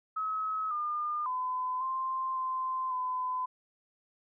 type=tone with pitch steps; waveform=sine; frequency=1282 / 1209 / 1014 / 1047 / 1037 / 1013 Hz; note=E6 / D6 / B5 / C6 / C6 / B5; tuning=-49 / +50 / +45 / +1 / -16 / +44 cents; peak=-30 dBFS; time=0.16-3.46 s; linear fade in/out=10 ms; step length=550 ms; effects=none